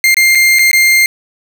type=tone with dropouts; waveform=40% pulse; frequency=2107 Hz; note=C7; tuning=12 cents sharp; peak=-5 dBFS; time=0.04-1.06 s; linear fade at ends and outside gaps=1 ms; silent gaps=0.144-0.168 / 0.35-0.354 / 0.587-0.592 / 0.714-0.731 s; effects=none